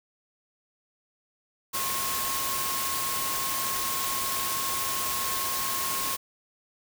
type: tone in noise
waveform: sine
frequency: 1080 Hz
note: C#6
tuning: 45 cents flat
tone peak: -33 dBFS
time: 1.73-6.17 s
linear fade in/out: 20 ms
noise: white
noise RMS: -30 dBFS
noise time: 1.73-6.17 s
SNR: -6 dB
effects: none